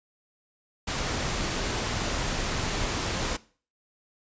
pink noise, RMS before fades -29 dBFS, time 0.87-3.37 s, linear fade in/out 10 ms, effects noise-tail reverb RT60 0.4 s tail -19 dB re dry + resampled to 16000 Hz

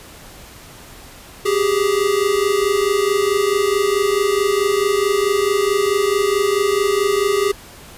square tone pair together, 387.4 / 412 Hz, G4 / G#4, -20 / -14 cents, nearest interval minor second, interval 106 cents, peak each -19 / -18 dBFS, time 1.45-7.52 s, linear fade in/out 10 ms, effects pink hiss -40 dBFS RMS until 7.97 s + resampled to 32000 Hz

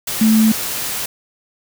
sine tone in noise, 220 Hz, A3, in tune, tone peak -9 dBFS, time 0.21-0.52 s, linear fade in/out 5 ms, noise white, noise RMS -23 dBFS, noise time 0.07-1.06 s, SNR +11 dB, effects none

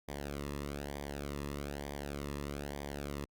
sawtooth tone with flanger, 71.4 Hz, D2, 48 cents flat, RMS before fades -41 dBFS, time 0.08-3.25 s, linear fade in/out 5 ms, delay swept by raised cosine 0.73 to 1.33 ms, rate 1.1 Hz, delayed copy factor -0.75, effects Opus 48 kbps

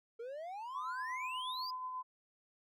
triangle exponential sweep, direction up, 448.7 to 5020 Hz, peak -40 dBFS, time 0.19-1.71 s, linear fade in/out 10 ms
sine tone with tremolo, 1018 Hz, C6, 48 cents flat, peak -38 dBFS, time 0.74-2.03 s, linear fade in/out 20 ms, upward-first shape sine, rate 8.3 Hz, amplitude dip 30%
effects none

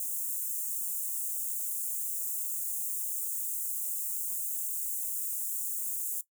white high-pass noise, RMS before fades -34 dBFS, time 0-6.21 s, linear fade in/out 2 ms, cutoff 7100 Hz, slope 48 dB/octave, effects noise-tail reverb RT60 0.1 s tail -17 dB re dry

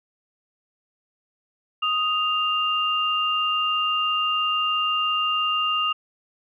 sine tone pair together, 1246 / 2797 Hz, D#6 / F7, +2 / +2 cents, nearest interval octave + major second, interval 1400 cents, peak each -23 dBFS, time 1.82-5.93 s, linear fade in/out 10 ms, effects none

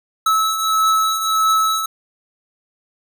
square beating tone pair, 1300 / 1301.6 Hz, E6 / E6, -24 / -22 cents, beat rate 1.6 Hz, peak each -23 / -16 dBFS, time 0.26-1.86 s, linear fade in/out 5 ms, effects none

